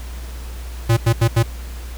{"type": "tone bursts at uneven times", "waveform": "square", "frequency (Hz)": 115, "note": "A#2", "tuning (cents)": -23, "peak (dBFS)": -12, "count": 4, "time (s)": [[0.89, 0.97], [1.06, 1.13], [1.21, 1.28], [1.36, 1.43]], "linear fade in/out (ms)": 10, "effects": ["added 60 Hz sine -28 dBFS peak until 1.97 s", "pink hiss -40 dBFS RMS until 1.97 s"]}